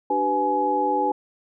sine tone cluster, 296.3 / 387.3 / 498.2 / 842 Hz, D4 / G4 / B4 / G#5, +15 / -21 / +15 / +24 cents, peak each -28 / -28 / -27 / -21 dBFS, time 0.1-1.12 s, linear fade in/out 5 ms, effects none

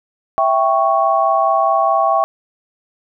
sine chord, C# diminished, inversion first, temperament equal, 659.3 / 784 / 1108.7 Hz, E5 / G5 / C#6, 0 / 0 / 0 cents, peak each -16 dBFS, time 0.38-2.24 s, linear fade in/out 0 ms, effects none

